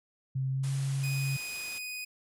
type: tone with pitch glide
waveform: sine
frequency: 132.6 to 136.49 Hz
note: C3 to C#3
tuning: +23 to -26 cents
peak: -28 dBFS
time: 0.35-1.37 s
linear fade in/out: 10 ms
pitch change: +51 cents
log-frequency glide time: 0.51-0.71 s
type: low-pass noise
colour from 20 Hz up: white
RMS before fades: -47 dBFS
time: 0.63-1.79 s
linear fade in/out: 10 ms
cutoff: 11000 Hz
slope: 96 dB/octave
type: tone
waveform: sawtooth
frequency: 2489 Hz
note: D#7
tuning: in tune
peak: -33 dBFS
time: 1.03-2.05 s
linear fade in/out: 10 ms
effects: none